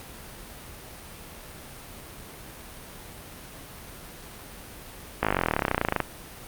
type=slowing click train; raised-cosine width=0.5 ms; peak=-7 dBFS; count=29; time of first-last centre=5.23-6.003 s; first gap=18 ms; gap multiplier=1.03; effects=pink hiss -43 dBFS RMS until 6.47 s + Opus 48 kbps